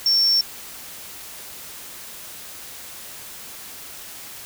triangle tone, 5450 Hz, F8, 43 cents flat, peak -13 dBFS, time 0.06-0.41 s, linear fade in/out 2 ms, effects tanh soft clip ceiling -9 dBFS + white hiss -38 dBFS RMS until 4.45 s

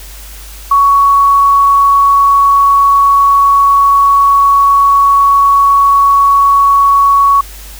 sine tone, 1118 Hz, C#6, 14 cents sharp, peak -4 dBFS, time 0.71-7.41 s, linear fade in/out 5 ms, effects added 50 Hz sine -29 dBFS peak until 7.79 s + white hiss -33 dBFS RMS until 7.79 s

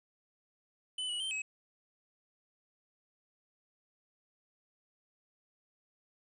square tone with pitch steps, 3013 / 2931 / 3122 / 2559 Hz, F#7 / F#7 / G7 / D#7, +31 / -17 / -8 / +48 cents, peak -35 dBFS, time 0.98-1.42 s, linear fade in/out 5 ms, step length 110 ms, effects resampled to 24000 Hz + 11-bit

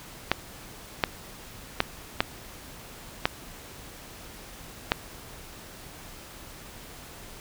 clicks, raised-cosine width 0.3 ms, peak -4 dBFS, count 6, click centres 0.316 / 1.038 / 1.804 / 2.205 / 3.255 / 4.919 s, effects pink hiss -45 dBFS RMS until 7.4 s

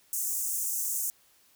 pink high-pass noise, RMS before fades -31 dBFS, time 0.13-1.1 s, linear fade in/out 0 ms, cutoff 6500 Hz, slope 48 dB/octave, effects white hiss -63 dBFS RMS until 1.55 s

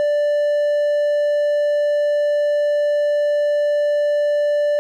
triangle tone, 587.3 Hz, D5, in tune, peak -13 dBFS, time 0-4.79 s, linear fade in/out 0 ms, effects none

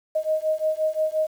sine beating tone pair, 622.3 / 628 Hz, D#5 / D#5, 0 / +16 cents, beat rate 5.7 Hz, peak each -24 dBFS, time 0.15-1.27 s, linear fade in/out 10 ms, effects 8-bit

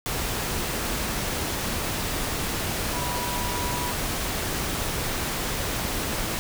sine tone in noise, 975 Hz, B5, 23 cents flat, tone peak -32 dBFS, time 2.93-3.92 s, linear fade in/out 0 ms, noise pink, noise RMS -28 dBFS, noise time 0.06-6.39 s, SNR -7 dB, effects none

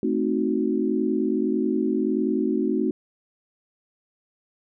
sine chord, A diminished seventh, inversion none, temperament equal, 220 / 261.6 / 311.1 / 370 Hz, A3 / C4 / Eb4 / Gb4, 0 / 0 / 0 / 0 cents, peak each -26 dBFS, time 0.03-2.91 s, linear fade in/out 2 ms, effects none

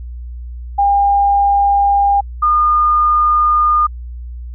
sine tone pair in turn, 804 / 1216.5 Hz, G5 / D#6, +44 / -39 cents, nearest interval perfect fifth, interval 717 cents, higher second, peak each -9 dBFS, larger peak neither, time 0.78-2.21 / 2.42-3.87 s, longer second, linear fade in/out 10 ms, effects added 60 Hz sine -25 dBFS peak until 4.54 s

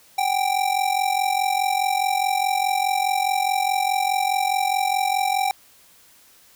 square ring-modulated tone, 781 Hz, G5, 7 cents flat, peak -17 dBFS, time 0.18-5.51 s, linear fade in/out 0 ms, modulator 22.4 Hz, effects white hiss -53 dBFS RMS until 6.55 s

